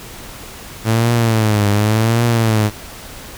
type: tone with vibrato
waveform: sawtooth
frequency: 110 Hz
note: A2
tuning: in tune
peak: -8 dBFS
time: 0.84-2.71 s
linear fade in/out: 50 ms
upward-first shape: triangle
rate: 0.89 Hz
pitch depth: 140 cents each way
effects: pink hiss -34 dBFS RMS until 3.37 s